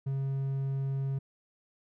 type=tone; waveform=triangle; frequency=136 Hz; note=C#3; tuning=33 cents flat; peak=-27 dBFS; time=0.06-1.19 s; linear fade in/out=10 ms; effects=none